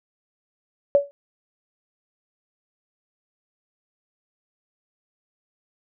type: tone with exponential decay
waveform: sine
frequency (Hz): 567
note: C#5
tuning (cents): +39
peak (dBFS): -9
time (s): 0.95-1.11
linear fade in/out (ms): 0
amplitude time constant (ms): 33
effects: none